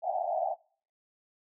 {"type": "band-pass noise", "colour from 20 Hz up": "white", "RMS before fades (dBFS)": -31, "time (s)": [0.02, 0.56], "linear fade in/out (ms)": 50, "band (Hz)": [630, 780], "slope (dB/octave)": 96, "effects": ["noise-tail reverb RT60 0.5 s tail -25 dB re dry"]}